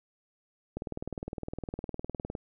click train, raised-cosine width 2 ms, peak -22 dBFS, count 32, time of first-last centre 0.77-2.352 s, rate 19.6 Hz, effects none

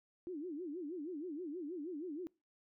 sine tone with vibrato, 325 Hz, E4, 24 cents flat, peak -40 dBFS, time 0.27-2.27 s, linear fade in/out 0 ms, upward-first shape sine, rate 6.3 Hz, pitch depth 240 cents each way, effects noise-tail reverb RT60 0.3 s tail -25 dB re dry

